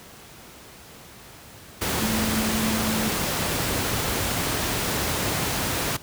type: tone in noise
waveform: sine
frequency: 219.3 Hz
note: A3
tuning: 6 cents flat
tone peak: -25 dBFS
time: 2.01-3.09 s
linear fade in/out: 10 ms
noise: pink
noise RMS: -25 dBFS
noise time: 1.81-5.97 s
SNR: -3 dB
effects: pink hiss -45 dBFS RMS until 6.02 s + high-pass 60 Hz 12 dB/octave